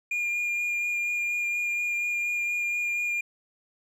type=tone with vibrato; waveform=triangle; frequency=2416 Hz; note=D7; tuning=48 cents sharp; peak=-24 dBFS; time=0.11-3.21 s; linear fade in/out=5 ms; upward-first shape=sine; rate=4.2 Hz; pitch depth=11 cents each way; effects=none